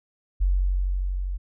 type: tone with level ramp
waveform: sine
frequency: 46.25 Hz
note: F#1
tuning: in tune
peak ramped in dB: -17 to -26 dBFS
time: 0.4-1.38 s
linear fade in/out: 20 ms
effects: none